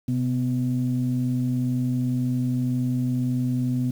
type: tone pair together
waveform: sine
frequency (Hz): 128.07 / 250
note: C3 / B3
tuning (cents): -37 / +21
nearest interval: octave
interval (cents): 1158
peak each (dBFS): -23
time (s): 0.08-3.91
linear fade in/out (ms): 5
effects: tanh soft clip ceiling -15 dBFS + 8-bit